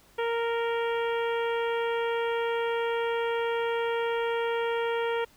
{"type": "harmonic tone", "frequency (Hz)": 464.6, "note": "A#4", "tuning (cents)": -6, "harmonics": [1, 2, 3, 4, 5, 6, 7], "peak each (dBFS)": [-27, -33, -37, -39, -41, -43, -44], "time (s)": [0.18, 5.25], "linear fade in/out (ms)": 10, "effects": ["pink hiss -59 dBFS RMS until 5.36 s"]}